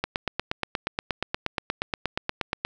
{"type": "click train", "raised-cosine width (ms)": 0.3, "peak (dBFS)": -9, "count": 23, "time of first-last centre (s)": [0.04, 2.65], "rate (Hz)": 8.43, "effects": []}